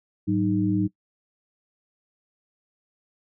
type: tone cluster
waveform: sine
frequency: 105.9 / 188.3 / 307.3 Hz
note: G#2 / F#3 / D#4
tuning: +34 / +31 / -21 cents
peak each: -27 / -24 / -23 dBFS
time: 0.27-0.88 s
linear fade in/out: 20 ms
effects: noise-tail reverb RT60 0.1 s tail -22 dB re dry